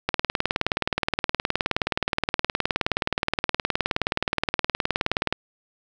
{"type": "click train", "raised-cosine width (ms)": 0.3, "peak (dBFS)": -5, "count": 101, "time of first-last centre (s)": [0.09, 5.326], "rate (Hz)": 19.1, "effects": []}